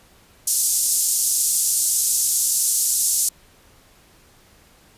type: band-pass noise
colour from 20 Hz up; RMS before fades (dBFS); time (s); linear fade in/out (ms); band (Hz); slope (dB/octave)
pink; -20; 0.47-3.29; 5; 6500 to 12000; 24
effects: pink hiss -53 dBFS RMS until 4.97 s + resampled to 32000 Hz